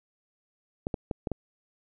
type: clicks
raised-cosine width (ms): 2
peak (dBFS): -16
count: 5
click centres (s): 0.869 / 0.942 / 1.112 / 1.272 / 1.317
effects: none